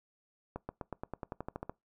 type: accelerating click train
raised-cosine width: 1 ms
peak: -24 dBFS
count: 13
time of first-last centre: 0.56-1.696 s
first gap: 130 ms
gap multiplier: 0.94
effects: noise-tail reverb RT60 0.2 s tail -23 dB re dry